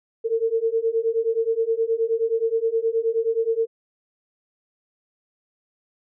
sine beating tone pair, 448.6 / 458.1 Hz, A4 / A#4, +34 / -30 cents, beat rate 9.5 Hz, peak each -23 / -22 dBFS, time 0.24-3.67 s, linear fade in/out 20 ms, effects none

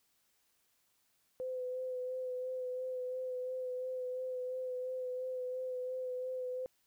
sine tone with vibrato, 508 Hz, B4, 49 cents sharp, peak -36 dBFS, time 1.4-6.66 s, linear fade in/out 0 ms, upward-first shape sine, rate 2.9 Hz, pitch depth 21 cents each way, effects white hiss -75 dBFS RMS until 6.86 s

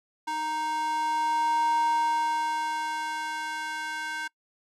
square tone with high-pass filter sweep, 311.1 Hz, D#4, in tune, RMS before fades -28 dBFS, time 0.27-4.28 s, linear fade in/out 10 ms, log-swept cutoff 760 to 1300 Hz, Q 6.4, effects noise-tail reverb RT60 0.1 s tail -25 dB re dry + low-pass 9000 Hz 12 dB/octave

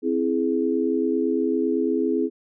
sine chord, C augmented, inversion none, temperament equal with one note detuned, 261.6 / 329.6 / 419.4 Hz, C4 / E4 / G#4, 0 / 0 / +17 cents, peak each -24 dBFS, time 0.02-2.3 s, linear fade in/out 50 ms, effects none

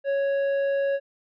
triangle tone with tanh clipping, 554.4 Hz, C#5, in tune, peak -23 dBFS, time 0.04-1 s, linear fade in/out 50 ms, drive 12 dB, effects none

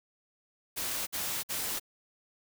white noise bursts, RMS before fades -34 dBFS, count 3, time 0.76-1.798 s, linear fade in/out 20 ms, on 310 ms, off 54 ms, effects none

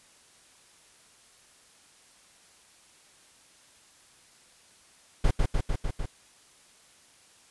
brown noise with echo, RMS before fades -21 dBFS, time 5.24-5.31 s, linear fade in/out 5 ms, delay 150 ms, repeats 5, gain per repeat -2 dB, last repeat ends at 6.06 s, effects white hiss -58 dBFS RMS until 7.5 s + resampled to 24000 Hz

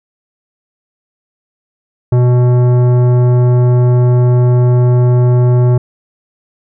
sine tone with tanh clipping, 123.47 Hz, B2, in tune, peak -8 dBFS, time 2.12-5.78 s, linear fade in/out 5 ms, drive 14 dB, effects none

